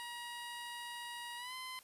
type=tone with pitch glide; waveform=15% pulse; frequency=954 to 1028.4 Hz; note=A#5 to C6; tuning=+40 to -30 cents; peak=-37 dBFS; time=0-1.79 s; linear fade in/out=0 ms; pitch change=+130 cents; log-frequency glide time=1.37-1.54 s; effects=white hiss -62 dBFS RMS until 1.83 s + resampled to 32000 Hz